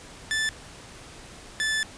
sawtooth tone pair in turn, 1756 / 1748.4 Hz, A6 / A6, -4 / -11 cents, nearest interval unison, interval 7 cents, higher first, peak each -20 dBFS, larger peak neither, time 0.31-0.49 / 1.6-1.83 s, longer second, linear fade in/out 0 ms, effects pink hiss -45 dBFS RMS until 1.97 s + resampled to 22050 Hz

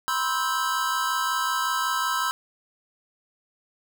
square chord, C major seventh, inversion third, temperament just, 981.1 / 1046.5 / 1308.1 / 1569.8 Hz, B5 / C6 / E6 / G6, -12 / 0 / -14 / +2 cents, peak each -31 / -30 / -28 / -31 dBFS, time 0.08-2.31 s, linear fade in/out 0 ms, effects none

